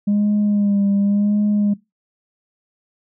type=tone with vibrato; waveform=sine; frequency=203.9 Hz; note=G#3; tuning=32 cents flat; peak=-12 dBFS; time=0.07-1.74 s; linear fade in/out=10 ms; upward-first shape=sine; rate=0.91 Hz; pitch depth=37 cents each way; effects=noise-tail reverb RT60 0.2 s tail -20 dB re dry + tanh soft clip ceiling -12 dBFS